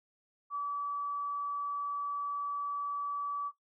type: tone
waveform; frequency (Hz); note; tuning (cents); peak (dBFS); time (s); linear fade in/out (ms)
sine; 1149; D6; -38; -32; 0.5-3.52; 50
effects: noise-tail reverb RT60 0.1 s tail -17 dB re dry